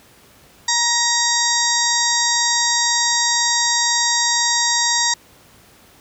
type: harmonic tone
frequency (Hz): 942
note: A#5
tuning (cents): +18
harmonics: 1 / 2 / 4 / 5 / 6 / 7 / 8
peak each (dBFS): -23 / -23 / -23 / -23 / -23 / -23 / -23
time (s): 0.68-5.14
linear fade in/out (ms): 5
effects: pink hiss -49 dBFS RMS until 6 s + high-pass 60 Hz 12 dB/octave